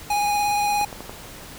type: tone with vibrato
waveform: square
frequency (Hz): 825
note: G#5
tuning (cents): -12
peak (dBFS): -20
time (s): 0.1-0.85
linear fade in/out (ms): 5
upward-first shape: square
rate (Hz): 17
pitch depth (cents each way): 10
type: clicks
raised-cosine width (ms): 1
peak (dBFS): -20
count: 4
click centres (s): 0.813 / 0.928 / 1.006 / 1.095
effects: pink hiss -40 dBFS RMS until 1.58 s